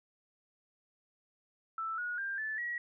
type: tone with pitch steps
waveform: sine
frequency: 1323 / 1451.1 / 1591.6 / 1745.7 / 1914.7 Hz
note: E6 / F#6 / G6 / A6 / A#6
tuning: +6 / -34 / +26 / -14 / +46 cents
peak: -34 dBFS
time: 1.78-2.78 s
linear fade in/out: 2 ms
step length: 200 ms
effects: none